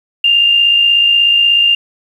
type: tone with amplitude modulation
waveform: sine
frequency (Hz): 2800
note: F7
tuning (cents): +4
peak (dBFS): -5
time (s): 0.24-1.75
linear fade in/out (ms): 5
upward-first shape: sine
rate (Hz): 56.5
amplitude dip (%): 40
effects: 7-bit